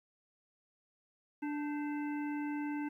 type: harmonic tone with a mistuned harmonic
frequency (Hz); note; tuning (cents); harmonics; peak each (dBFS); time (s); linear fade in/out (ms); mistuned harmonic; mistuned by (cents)
293.7; D4; 0; 1 / 3 / 5 / 7 / 9; -35 / -45 / -49 / -52 / -54; 1.42-2.89; 10; 5; +93
effects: 12-bit